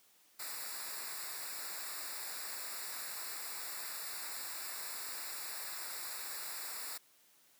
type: noise with comb filter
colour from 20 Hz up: white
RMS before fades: -43 dBFS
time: 0.39-6.98 s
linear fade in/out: 10 ms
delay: 0.32 ms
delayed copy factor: -0.95
effects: white hiss -67 dBFS RMS until 7.59 s + high-pass 150 Hz 12 dB/octave